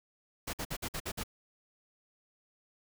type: noise bursts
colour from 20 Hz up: pink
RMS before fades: -37 dBFS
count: 7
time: 0.47-1.236 s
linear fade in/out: 10 ms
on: 64 ms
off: 53 ms
effects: none